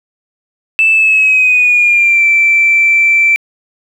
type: tone with pitch glide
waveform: sine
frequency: 2638 to 2337 Hz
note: E7 to D7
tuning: +1 to -9 cents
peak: -5 dBFS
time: 0.79-3.36 s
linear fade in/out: 0 ms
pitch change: -210 cents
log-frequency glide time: 0.91-2.25 s
effects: tanh soft clip ceiling -1 dBFS + 7-bit